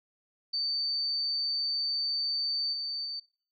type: tone with level steps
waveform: sine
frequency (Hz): 4573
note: D8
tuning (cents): -47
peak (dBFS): -28 / -32 / -34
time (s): 0.53-3.2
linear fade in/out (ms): 10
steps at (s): 2.72 / 3.04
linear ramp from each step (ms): 20
effects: noise-tail reverb RT60 0.4 s tail -17 dB re dry + MP3 96 kbps